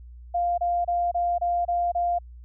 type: tone bursts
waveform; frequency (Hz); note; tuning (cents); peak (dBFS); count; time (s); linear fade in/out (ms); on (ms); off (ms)
sine; 698.5; F5; 0; -21; 7; 0.34-2.188; 10; 240; 28
effects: added 60 Hz sine -41 dBFS peak until 2.44 s